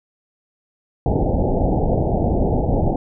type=low-pass noise; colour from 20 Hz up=pink; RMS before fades=-18 dBFS; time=1.06-2.96 s; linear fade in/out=2 ms; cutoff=830 Hz; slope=96 dB/octave; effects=none